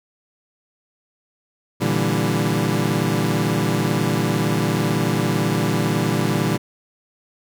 25% pulse chord, E half-diminished seventh, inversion second, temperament equal, 116.54 / 146.83 / 164.81 / 196 Hz, Bb2 / D3 / E3 / G3, 0 / 0 / 0 / 0 cents, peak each -20 dBFS, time 1.8-6.58 s, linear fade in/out 20 ms, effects none

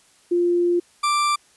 sine / 40% pulse tone pair in turn, 349.2 / 1176.7 Hz, F4 / D6, 0 / +3 cents, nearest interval octave + major sixth, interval 2103 cents, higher second, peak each -16 / -17 dBFS, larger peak first, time 0.31-0.8 / 1.03-1.36 s, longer first, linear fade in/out 10 ms, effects white hiss -56 dBFS RMS until 1.56 s + resampled to 24000 Hz

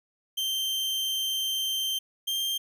40% pulse tone pair in turn, 3136 / 3172 Hz, G7 / G7, 0 / +20 cents, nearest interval unison, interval 20 cents, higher second, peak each -26 dBFS, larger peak neither, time 0.37-1.99 / 2.27-2.58 s, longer first, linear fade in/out 10 ms, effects none

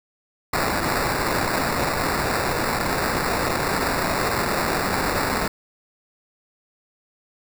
violet noise with sample-and-hold, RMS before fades -23 dBFS, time 0.53-5.48 s, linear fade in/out 5 ms, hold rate 3150 Hz, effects none

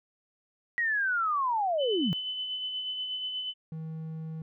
sine linear sweep, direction down, 1921 to 146.83 Hz, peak -25 dBFS, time 0.78-2.13 s, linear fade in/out 0 ms
sine tone with tremolo, 3019 Hz, F#7, 34 cents sharp, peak -30 dBFS, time 1.78-3.54 s, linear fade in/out 50 ms, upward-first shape sine, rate 8.3 Hz, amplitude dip 35%
triangle tone, 159.6 Hz, D#3, 44 cents sharp, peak -33 dBFS, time 3.72-4.42 s, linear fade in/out 2 ms
effects none

